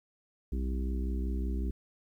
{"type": "harmonic tone with a mistuned harmonic", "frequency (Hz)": 65.41, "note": "C2", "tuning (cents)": 0, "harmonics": [1, 3, 4, 5, 6], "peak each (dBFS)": [-30, -40, -42, -44, -46], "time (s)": [0.52, 1.71], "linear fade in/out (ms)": 5, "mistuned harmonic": 1, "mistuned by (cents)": -120, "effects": ["11-bit"]}